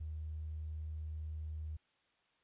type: tone with tanh clipping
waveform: triangle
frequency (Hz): 77.78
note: D#2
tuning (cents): 0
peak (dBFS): -39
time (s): 0-1.77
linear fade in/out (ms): 10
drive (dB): 2
effects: white hiss -75 dBFS RMS until 2.43 s + resampled to 8000 Hz